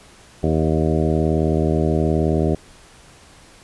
harmonic tone with a mistuned harmonic, 78.9 Hz, D#2, 25 cents sharp, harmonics 1 / 2 / 3 / 4 / 5 / 6 / 7 / 8 / 9, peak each -22 / -21 / -24 / -24 / -23 / -29 / -30 / -28 / -32 dBFS, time 0.43-2.55 s, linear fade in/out 5 ms, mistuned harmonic 7, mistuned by +22 cents, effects pink hiss -47 dBFS RMS until 3.63 s + resampled to 24000 Hz

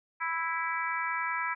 harmonic tone, 329.6 Hz, E4, in tune, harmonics 3 / 4 / 5 / 6 / 7, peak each -34 / -35 / -36 / -37 / -37 dBFS, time 0.2-1.55 s, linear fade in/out 20 ms, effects none

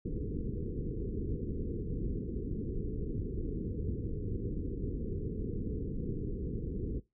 pink low-pass noise, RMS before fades -36 dBFS, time 0.05-7 s, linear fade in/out 10 ms, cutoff 470 Hz, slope 96 dB/octave, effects noise-tail reverb RT60 0.2 s tail -19 dB re dry

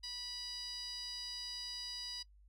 15% pulse tone with band-pass filter, 979 Hz, B5, 15 cents flat, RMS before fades -45 dBFS, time 0.03-2.23 s, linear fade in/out 10 ms, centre 5200 Hz, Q 9.6, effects noise-tail reverb RT60 0.1 s tail -20 dB re dry + added 50 Hz sine -60 dBFS peak until 2.48 s

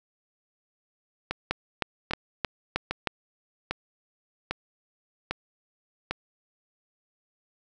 two click trains, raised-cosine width 0.3 ms, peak -12 / -9 dBFS, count 7 / 6, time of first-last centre 1.31-6.11 / 1.51-3.072 s, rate 1.25 / 3.2 Hz, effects none

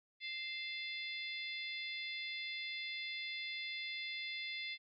harmonic tone with a mistuned harmonic, 696 Hz, F5, 6 cents flat, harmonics 3 / 4 / 5 / 6 / 7, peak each -43 / -50 / -46 / -51 / -53 dBFS, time 0.2-4.78 s, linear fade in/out 50 ms, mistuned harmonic 4, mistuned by -82 cents, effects none

